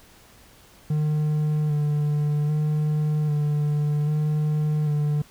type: tone with vibrato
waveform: triangle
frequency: 150 Hz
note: D3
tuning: 37 cents sharp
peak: -18 dBFS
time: 0.9-5.22 s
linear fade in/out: 5 ms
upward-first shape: square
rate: 0.63 Hz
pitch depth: 20 cents each way
effects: pink hiss -52 dBFS RMS until 5.3 s